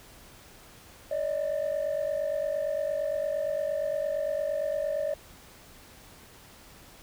sine tone pair together, 573.3 / 622 Hz, D5 / D#5, -42 / -1 cents, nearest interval minor second, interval 141 cents, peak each -28 dBFS, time 1.11-5.14 s, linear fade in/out 5 ms, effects tanh soft clip ceiling -23 dBFS + pink hiss -52 dBFS RMS until 7.02 s

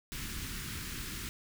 pink band-stop noise, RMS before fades -40 dBFS, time 0.12-1.29 s, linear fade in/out 0 ms, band 320 to 1300 Hz, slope 24 dB/octave, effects none

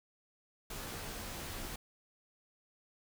pink noise with comb filter, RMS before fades -43 dBFS, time 0.7-1.76 s, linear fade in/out 5 ms, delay 16 ms, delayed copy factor -0.6, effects none

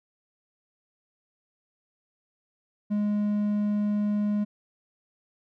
triangle tone, 207.7 Hz, G#3, in tune, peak -21 dBFS, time 2.9-4.45 s, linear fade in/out 20 ms, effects none

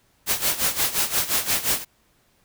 white noise with tremolo, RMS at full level -20 dBFS, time 0.26-1.85 s, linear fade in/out 50 ms, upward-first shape sine, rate 5.7 Hz, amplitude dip 80%, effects pink hiss -63 dBFS RMS until 2.44 s

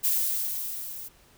violet noise with level ramp, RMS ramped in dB -23 to -40 dBFS, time 0.03-1.09 s, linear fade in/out 20 ms, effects pink hiss -58 dBFS RMS until 1.37 s

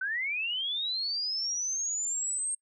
sine linear sweep, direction up, 1488 to 8540 Hz, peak -29 dBFS, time 0.01-2.55 s, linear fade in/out 5 ms, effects noise-tail reverb RT60 0.1 s tail -26 dB re dry

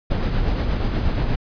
brown noise with tremolo, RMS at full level -19 dBFS, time 0.1-1.36 s, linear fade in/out 10 ms, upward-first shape sine, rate 8.4 Hz, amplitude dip 35%, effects resampled to 11025 Hz

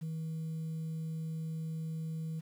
sine tone, 160 Hz, D#3, 49 cents sharp, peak -33 dBFS, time 0.01-2.41 s, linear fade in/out 20 ms, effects tanh soft clip ceiling -34 dBFS + 10-bit

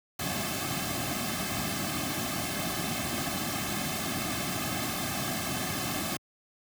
pink noise with comb filter, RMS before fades -32 dBFS, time 0.19-6.17 s, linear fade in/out 5 ms, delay 2.1 ms, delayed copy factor -0.85, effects high-pass 80 Hz 12 dB/octave

